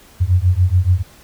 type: beating tone pair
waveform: sine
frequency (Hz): 87.31 / 94.31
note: F2 / F#2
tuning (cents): 0 / +34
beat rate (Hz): 7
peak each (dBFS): -14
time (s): 0.2-1.03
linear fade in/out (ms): 20
effects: pink hiss -46 dBFS RMS until 1.23 s